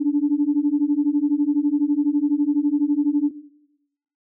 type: beating tone pair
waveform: sine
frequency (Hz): 285 / 297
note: C#4 / D4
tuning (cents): +48 / +20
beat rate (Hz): 12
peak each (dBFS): -19 / -19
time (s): 0-3.31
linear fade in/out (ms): 20
effects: noise-tail reverb RT60 0.9 s tail -18 dB re dry + tanh soft clip ceiling -9 dBFS